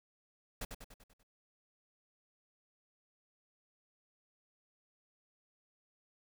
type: noise with echo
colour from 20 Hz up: pink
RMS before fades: -40 dBFS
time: 0.61-0.65 s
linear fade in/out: 5 ms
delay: 97 ms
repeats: 6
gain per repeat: -5 dB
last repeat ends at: 1.232 s
effects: none